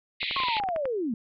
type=band-pass noise; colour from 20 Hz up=pink; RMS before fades=-31 dBFS; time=0.2-0.6 s; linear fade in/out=10 ms; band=2000 to 4300 Hz; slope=96 dB/octave
type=clicks; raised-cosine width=0.5 ms; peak=-20 dBFS; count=12; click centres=0.23 / 0.311 / 0.365 / 0.402 / 0.436 / 0.485 / 0.568 / 0.6 / 0.637 / 0.688 / 0.762 / 0.855 s
type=linear sweep; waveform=sine; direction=down; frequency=1108.7 to 207.7 Hz; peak=-26 dBFS; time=0.36-1.14 s; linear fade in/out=2 ms
effects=none